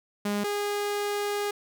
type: tone pair in turn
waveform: sawtooth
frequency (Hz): 205.2 / 410.4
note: G#3 / G#4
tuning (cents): -21 / -21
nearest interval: octave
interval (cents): 1200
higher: second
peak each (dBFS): -22 / -23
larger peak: first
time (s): 0.25-0.44 / 0.44-1.51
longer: second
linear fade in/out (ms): 5
effects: none